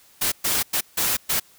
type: noise bursts at uneven times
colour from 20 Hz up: white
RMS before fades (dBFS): -22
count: 5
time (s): 0.21-0.32 / 0.44-0.63 / 0.73-0.81 / 0.97-1.17 / 1.29-1.4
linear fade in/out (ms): 10
effects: white hiss -54 dBFS RMS until 1.58 s